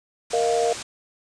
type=low-pass noise; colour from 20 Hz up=white; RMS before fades=-35 dBFS; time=0.3-0.83 s; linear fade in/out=10 ms; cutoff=8600 Hz; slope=48 dB/octave
type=chord; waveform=sine; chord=Bb suspended fourth; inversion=none; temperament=equal; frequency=466.2 / 622.3 / 698.5 Hz; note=Bb4 / Eb5 / F5; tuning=0 / 0 / 0 cents; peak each=-21 / -27 / -23 dBFS; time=0.33-0.73 s; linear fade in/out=5 ms
effects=none